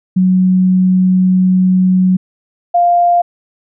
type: tone pair in turn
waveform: sine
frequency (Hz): 185 / 698.5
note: F#3 / F5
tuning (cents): 0 / 0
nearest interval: octave + major seventh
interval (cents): 2300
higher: second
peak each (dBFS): -7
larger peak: neither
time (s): 0.16-2.17 / 2.74-3.22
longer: first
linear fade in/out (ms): 10
effects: none